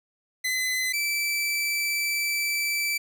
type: tone pair in turn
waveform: sawtooth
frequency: 2026 / 2323 Hz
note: B6 / D7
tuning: +44 / -20 cents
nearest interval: major second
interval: 236 cents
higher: second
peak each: -21 / -21 dBFS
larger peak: neither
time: 0.44-0.93 / 0.93-2.98 s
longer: second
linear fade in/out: 10 ms
effects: none